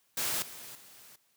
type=noise with level steps; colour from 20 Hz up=white; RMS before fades=-32 / -46 / -54 dBFS; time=0.17-1.16 s; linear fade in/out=5 ms; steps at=0.42 / 0.75 s; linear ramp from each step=2 ms; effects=white hiss -71 dBFS RMS until 1.36 s + high-pass 80 Hz 12 dB/octave